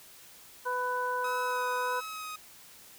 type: harmonic tone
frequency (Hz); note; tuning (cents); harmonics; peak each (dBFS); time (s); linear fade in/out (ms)
497.9; B4; +14; 1 / 2 / 3; -35 / -31 / -35; 0.65-2.01; 20
type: tone with vibrato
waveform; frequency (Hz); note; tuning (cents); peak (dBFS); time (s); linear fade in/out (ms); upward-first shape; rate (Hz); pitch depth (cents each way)
sawtooth; 1269; D#6; +34; -34; 1.24-2.36; 5; sine; 1.6; 19
effects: white hiss -53 dBFS RMS until 2.98 s